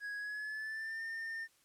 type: tone with pitch glide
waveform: triangle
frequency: 1661.2 to 1811.6 Hz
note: G#6 to A#6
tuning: 0 to -50 cents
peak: -37 dBFS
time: 0-1.48 s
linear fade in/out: 50 ms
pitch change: +150 cents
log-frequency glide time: 0.17-1.02 s
effects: white hiss -70 dBFS RMS until 1.64 s + low-pass 12000 Hz 12 dB/octave